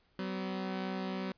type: tone pair together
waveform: sawtooth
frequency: 189.4 / 252.8 Hz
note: F#3 / B3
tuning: +41 / +41 cents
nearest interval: perfect fourth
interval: 500 cents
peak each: -32 / -37 dBFS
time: 0.19-1.32 s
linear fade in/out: 2 ms
effects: pink hiss -71 dBFS RMS until 1.37 s + resampled to 11025 Hz